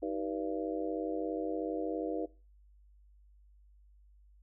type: harmonic tone with a mistuned harmonic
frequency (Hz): 97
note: G2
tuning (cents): -18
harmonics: 3 / 4 / 5 / 6 / 7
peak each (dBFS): -36 / -40 / -38 / -42 / -43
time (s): 0.02-2.26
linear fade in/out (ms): 10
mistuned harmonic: 3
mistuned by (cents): +140
effects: noise-tail reverb RT60 0.3 s tail -18 dB re dry + added 50 Hz sine -58 dBFS peak until 4.42 s